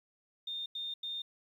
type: tone bursts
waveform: sine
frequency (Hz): 3639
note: A#7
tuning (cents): -42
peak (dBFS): -36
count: 3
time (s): 0.47-1.22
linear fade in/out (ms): 5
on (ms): 190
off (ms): 90
effects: 11-bit